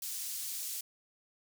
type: high-pass noise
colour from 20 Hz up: pink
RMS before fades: -39 dBFS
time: 0.02-0.81 s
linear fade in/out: 5 ms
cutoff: 6300 Hz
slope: 12 dB/octave
effects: none